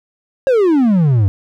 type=exponential sweep; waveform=triangle; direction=down; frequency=554.4 to 92.5 Hz; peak=-7 dBFS; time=0.47-1.28 s; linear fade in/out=0 ms; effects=none